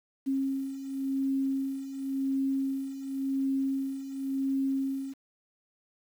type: beating tone pair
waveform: sine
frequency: 269.6 / 270.52 Hz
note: C#4 / C#4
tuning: -48 / -42 cents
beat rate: 0.92 Hz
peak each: -34 / -29 dBFS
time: 0.26-5.14 s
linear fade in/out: 20 ms
effects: 9-bit